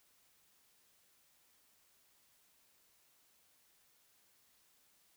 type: silence
effects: white hiss -71 dBFS RMS until 5.16 s

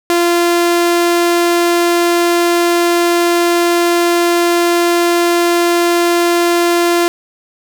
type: tone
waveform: sawtooth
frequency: 345.1 Hz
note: F4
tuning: 21 cents flat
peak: -6 dBFS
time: 0.1-7.08 s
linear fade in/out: 0 ms
effects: none

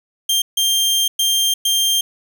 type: tone bursts at uneven times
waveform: sawtooth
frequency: 3181 Hz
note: G7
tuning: 25 cents sharp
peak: -11 dBFS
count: 4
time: 0.29-0.42 / 0.57-1.08 / 1.19-1.54 / 1.65-2.01 s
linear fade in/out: 5 ms
effects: none

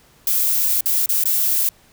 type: noise with dropouts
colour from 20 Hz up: violet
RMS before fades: -18 dBFS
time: 0.27-1.69 s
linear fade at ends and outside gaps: 2 ms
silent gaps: 0.808-0.858 / 1.06-1.09 / 1.239-1.255 s
effects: pink hiss -53 dBFS RMS until 1.92 s

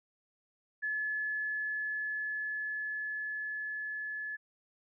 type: tone with level ramp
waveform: sine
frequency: 1716 Hz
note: A6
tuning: 44 cents flat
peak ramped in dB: -31 to -36 dBFS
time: 0.82-4.37 s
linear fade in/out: 20 ms
effects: none

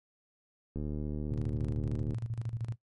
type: click train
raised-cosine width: 3 ms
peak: -24 dBFS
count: 104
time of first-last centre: 0.76-2.135 s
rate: 74.9 Hz
type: tone with tremolo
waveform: sine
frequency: 115 Hz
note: A#2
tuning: 23 cents flat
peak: -31 dBFS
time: 1.3-2.76 s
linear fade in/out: 20 ms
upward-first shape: square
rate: 13 Hz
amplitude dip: 75%
effects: noise-tail reverb RT60 0.1 s tail -18 dB re dry + MP3 48 kbps

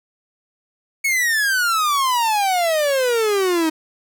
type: exponential sweep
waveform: 45% pulse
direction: down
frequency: 2230 to 311.1 Hz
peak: -16 dBFS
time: 1.04-3.7 s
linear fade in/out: 10 ms
effects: none

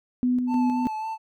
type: tone with tremolo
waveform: sine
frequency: 249.1 Hz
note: B3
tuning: 15 cents sharp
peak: -19 dBFS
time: 0.23-0.87 s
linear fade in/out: 0 ms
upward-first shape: square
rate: 3.2 Hz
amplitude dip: 35%
type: tone with vibrato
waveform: triangle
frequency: 877 Hz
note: A5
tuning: 6 cents flat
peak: -26 dBFS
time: 0.47-1.18 s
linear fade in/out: 50 ms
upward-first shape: sine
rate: 3.6 Hz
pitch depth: 24 cents each way
effects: none

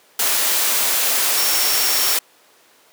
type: tone in noise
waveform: sine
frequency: 5500 Hz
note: F8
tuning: 27 cents flat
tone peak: -23 dBFS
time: 1.37-2.15 s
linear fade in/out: 5 ms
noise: white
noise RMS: -18 dBFS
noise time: 0.19-2.19 s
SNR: -8 dB
effects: pink hiss -52 dBFS RMS until 2.92 s + high-pass 400 Hz 12 dB/octave

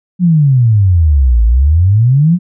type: exponential two-way sweep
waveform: sine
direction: down then up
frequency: 185 to 54.1 to 185 Hz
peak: -5 dBFS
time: 0.19-2.39 s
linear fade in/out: 50 ms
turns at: 1.44 s
effects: none

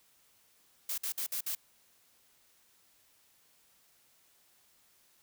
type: noise bursts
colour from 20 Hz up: blue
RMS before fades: -35 dBFS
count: 5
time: 0.89-1.551 s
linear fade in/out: 5 ms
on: 89 ms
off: 54 ms
effects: white hiss -67 dBFS RMS until 5.22 s

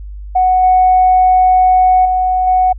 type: tone with level steps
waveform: sine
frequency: 740 Hz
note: F#5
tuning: in tune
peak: -7 / -5 / -10 / -7 dBFS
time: 0.35-2.73 s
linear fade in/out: 10 ms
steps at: 0.63 / 2.05 / 2.47 s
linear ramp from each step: 5 ms
effects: tanh soft clip ceiling -1 dBFS + added 50 Hz sine -25 dBFS peak until 2.78 s

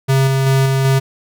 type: tone with tremolo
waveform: square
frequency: 134.4 Hz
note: C3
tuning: 47 cents sharp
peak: -11 dBFS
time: 0.08-1 s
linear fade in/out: 20 ms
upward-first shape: square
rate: 2.6 Hz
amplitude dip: 25%
effects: none

